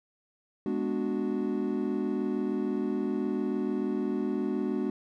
triangle chord, G# half-diminished seventh, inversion none, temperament equal, 207.7 / 246.9 / 293.7 / 370 Hz, G#3 / B3 / D4 / F#4, 0 / 0 / 0 / 0 cents, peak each -31 dBFS, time 0.66-4.9 s, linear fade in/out 2 ms, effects none

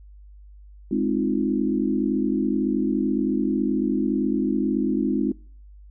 sine chord, F minor seventh, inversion first, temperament equal, 207.7 / 261.6 / 311.1 / 349.2 Hz, Ab3 / C4 / Eb4 / F4, 0 / 0 / 0 / 0 cents, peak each -25 / -24 / -26 / -28 dBFS, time 0.91-5.32 s, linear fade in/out 5 ms, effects noise-tail reverb RT60 0.5 s tail -25 dB re dry + added 50 Hz sine -43 dBFS peak until 5.9 s

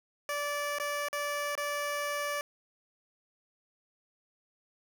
15% pulse tone with dropouts, 581 Hz, D5, 19 cents flat, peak -25 dBFS, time 0.29-2.41 s, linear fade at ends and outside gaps 1 ms, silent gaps 0.785-0.799 / 1.085-1.129 / 1.553-1.577 s, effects none

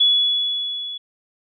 sine tone with level ramp, 3398 Hz, G#7, 39 cents sharp, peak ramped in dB -11 to -28 dBFS, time 0-0.98 s, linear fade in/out 10 ms, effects none

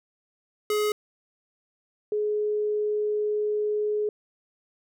square / sine tone pair in turn, 421.1 / 421.1 Hz, G#4 / G#4, +24 / +24 cents, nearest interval unison, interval 0 cents, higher neither, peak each -23 dBFS, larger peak neither, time 0.7-0.92 / 2.12-4.09 s, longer second, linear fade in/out 2 ms, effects none

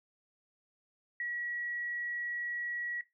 sine tone, 1922 Hz, B6, 48 cents flat, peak -34 dBFS, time 1.2-3.01 s, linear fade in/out 2 ms, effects noise-tail reverb RT60 0.2 s tail -17 dB re dry

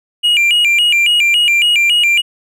triangle tone with vibrato, 2618 Hz, E7, 13 cents flat, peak -7 dBFS, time 0.23-2.22 s, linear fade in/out 20 ms, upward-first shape square, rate 3.6 Hz, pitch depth 170 cents each way, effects none

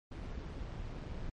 brown noise with amplitude modulation, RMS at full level -40 dBFS, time 0.11-1.3 s, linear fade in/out 10 ms, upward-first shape sine, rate 151 Hz, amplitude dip 40%, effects low-pass 5000 Hz 12 dB/octave + MP3 48 kbps

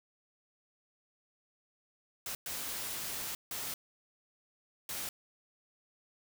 white noise bursts at uneven times, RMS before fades -39 dBFS, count 4, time 2.26-2.35 / 2.46-3.35 / 3.51-3.74 / 4.89-5.09 s, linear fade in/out 2 ms, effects none

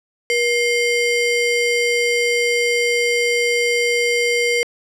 square ring-modulated tone, 1300 Hz, E6, 24 cents flat, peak -13 dBFS, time 0.3-4.63 s, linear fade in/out 0 ms, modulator 821 Hz, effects low-pass 9000 Hz 12 dB/octave

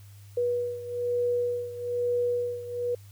sine beating tone pair, 485 / 486.1 Hz, B4 / B4, -31 / -28 cents, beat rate 1.1 Hz, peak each -27 / -31 dBFS, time 0.37-2.95 s, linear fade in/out 5 ms, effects added 100 Hz sine -46 dBFS peak until 3.11 s + white hiss -59 dBFS RMS until 3.11 s

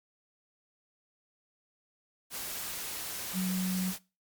sine tone in noise, 185 Hz, F#3, in tune, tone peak -28 dBFS, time 3.33-3.94 s, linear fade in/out 50 ms, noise white, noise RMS -38 dBFS, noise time 2.3-3.99 s, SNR +7 dB, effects noise-tail reverb RT60 0.3 s tail -22 dB re dry + MP3 96 kbps

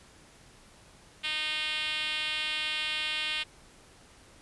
5% pulse tone with band-pass filter, 307.7 Hz, D#4, 19 cents flat, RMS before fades -32 dBFS, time 1.23-3.44 s, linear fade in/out 20 ms, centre 3100 Hz, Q 2.2, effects pink hiss -56 dBFS RMS until 4.41 s + resampled to 24000 Hz

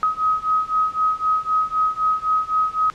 sine beating tone pair, 1264 / 1267.9 Hz, D#6 / D#6, +27 / +32 cents, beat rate 3.9 Hz, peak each -21 / -20 dBFS, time 0.03-2.9 s, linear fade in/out 0 ms, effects pink hiss -46 dBFS RMS until 2.94 s + low-pass 6000 Hz 12 dB/octave

